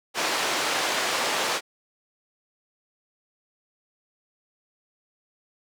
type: band-pass noise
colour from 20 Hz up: pink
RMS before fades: -26 dBFS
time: 0.14-1.61 s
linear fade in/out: 50 ms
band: 510 to 6600 Hz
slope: 12 dB/octave
effects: none